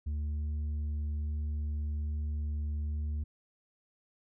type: tone with tanh clipping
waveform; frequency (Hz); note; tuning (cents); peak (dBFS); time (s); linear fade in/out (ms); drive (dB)
sine; 74.9; D2; +35; -32; 0.06-3.24; 10; 4
effects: none